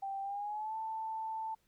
sine tone with pitch glide, 784 to 885.1 Hz, G5 to A5, 0 to +10 cents, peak -36 dBFS, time 0.02-1.55 s, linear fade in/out 10 ms, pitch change +210 cents, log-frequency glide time 0.22-0.76 s, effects pink hiss -75 dBFS RMS until 1.67 s

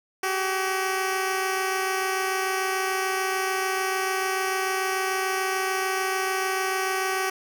10% pulse tone pair together, 379.9 / 406.7 Hz, F#4 / G#4, +46 / -36 cents, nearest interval minor second, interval 118 cents, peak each -16 / -26 dBFS, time 0.23-7.3 s, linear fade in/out 5 ms, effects none

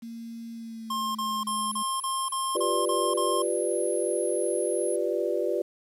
sine tone with pitch glide, 230.2 to 212.3 Hz, A#3 to G#3, -22 to +38 cents, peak -36 dBFS, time 0.02-1.83 s, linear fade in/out 10 ms, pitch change -140 cents, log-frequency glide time 0.53-1.47 s
square tone bursts, 1064 Hz, C6, 29 cents sharp, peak -28 dBFS, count 9, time 0.9-3.422 s, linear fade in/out 5 ms, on 250 ms, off 34 ms
sine tone, 10548 Hz, E9, in tune, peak -35 dBFS, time 1.47-4.96 s, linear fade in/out 5 ms
sine chord, G dominant seventh, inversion third, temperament equal, 349.2 / 392 / 493.9 / 587.3 Hz, F4 / G4 / B4 / D5, 0 / 0 / 0 / 0 cents, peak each -30 dBFS, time 2.55-5.62 s, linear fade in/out 5 ms
effects resampled to 32000 Hz + 9-bit

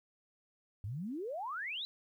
sine exponential sweep, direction up, 92.9 to 4073 Hz, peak -37 dBFS, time 0.84-1.85 s, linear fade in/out 0 ms, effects 12-bit

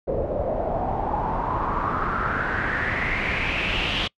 pink noise with low-pass filter sweep, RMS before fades -25 dBFS, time 0.07-4.08 s, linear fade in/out 10 ms, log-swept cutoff 520 to 3200 Hz, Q 5.4, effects noise-tail reverb RT60 0.1 s tail -25 dB re dry

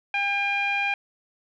sawtooth tone with low-pass filter, 803 Hz, G5, 41 cents sharp, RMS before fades -25 dBFS, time 0.14-0.94 s, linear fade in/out 2 ms, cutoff 2500 Hz, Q 5.8, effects none

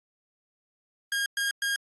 sawtooth tone bursts, 1624 Hz, G#6, 39 cents flat, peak -22 dBFS, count 3, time 1.12-1.76 s, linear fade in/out 2 ms, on 140 ms, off 110 ms, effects AAC 32 kbps

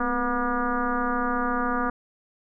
sine tone with frequency modulation, 728 Hz, F#5, 28 cents flat, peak -22 dBFS, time 0-1.9 s, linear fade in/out 5 ms, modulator 237 Hz, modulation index 3.1, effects none

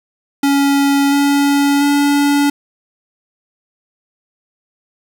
square tone with pitch steps, 280 / 282.9 / 285.9 Hz, C#4 / C#4 / D4, +18 / +35 / -46 cents, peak -11 dBFS, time 0.43-2.5 s, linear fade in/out 5 ms, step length 690 ms, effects 7-bit

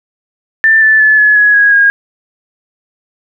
sine tone with pitch steps, 1779 / 1753.5 / 1728.4 / 1703.6 / 1679.2 / 1655.1 / 1631.4 Hz, A6 / A6 / A6 / G#6 / G#6 / G#6 / G#6, +19 / -6 / -31 / +44 / +19 / -6 / -31 cents, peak -4 dBFS, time 0.64-1.9 s, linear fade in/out 0 ms, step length 180 ms, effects none

